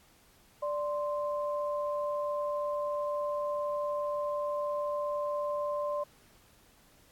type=tone pair together; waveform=sine; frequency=587.3 / 1044 Hz; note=D5 / C6; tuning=0 / -4 cents; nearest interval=minor seventh; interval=996 cents; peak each=-31 / -36 dBFS; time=0.62-6.04 s; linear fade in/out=10 ms; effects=pink hiss -62 dBFS RMS until 7.11 s + AAC 64 kbps